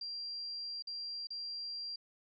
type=tone with dropouts; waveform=sine; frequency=4746 Hz; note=D8; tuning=17 cents sharp; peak=-39 dBFS; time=0.01-1.96 s; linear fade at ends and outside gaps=5 ms; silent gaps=0.824-0.871 / 1.271-1.304 s; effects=none

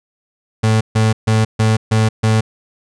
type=tone bursts; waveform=35% pulse; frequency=110 Hz; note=A2; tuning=in tune; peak=-9 dBFS; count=6; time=0.63-2.41 s; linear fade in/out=10 ms; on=180 ms; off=140 ms; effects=resampled to 22050 Hz

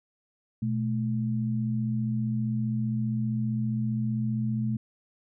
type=tone pair together; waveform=sine; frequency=121.8 / 217 Hz; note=B2 / A3; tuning=-24 / -24 cents; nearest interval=minor seventh; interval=1000 cents; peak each=-28 dBFS; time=0.62-4.77 s; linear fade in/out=5 ms; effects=none

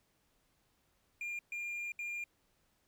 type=tone bursts at uneven times; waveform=triangle; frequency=2404 Hz; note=D7; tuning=40 cents sharp; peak=-36 dBFS; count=3; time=1.21-1.39 / 1.52-1.92 / 1.99-2.24 s; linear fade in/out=2 ms; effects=pink hiss -75 dBFS RMS until 2.87 s

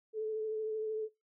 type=tone with vibrato; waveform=sine; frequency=435.1 Hz; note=A4; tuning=19 cents flat; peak=-33 dBFS; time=0.13-1.09 s; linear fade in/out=50 ms; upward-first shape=triangle; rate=13 Hz; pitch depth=27 cents each way; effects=noise-tail reverb RT60 0.2 s tail -19 dB re dry

